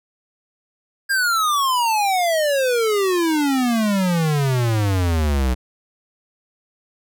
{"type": "exponential sweep", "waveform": "square", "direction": "down", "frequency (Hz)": [1630, 60.9], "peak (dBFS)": -17, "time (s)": [1.09, 5.55], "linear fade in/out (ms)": 20, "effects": []}